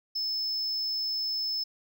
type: tone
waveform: triangle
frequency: 5240 Hz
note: E8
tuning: 11 cents flat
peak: -27 dBFS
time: 0.15-1.64 s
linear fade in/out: 10 ms
effects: none